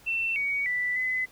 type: tone with pitch steps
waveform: sine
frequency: 2689 / 2247 / 1977 / 2022 Hz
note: E7 / C#7 / B6 / B6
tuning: +34 / +23 / +1 / +40 cents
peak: -25 dBFS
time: 0.06-1.26 s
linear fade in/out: 20 ms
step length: 300 ms
effects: pink hiss -55 dBFS RMS until 1.31 s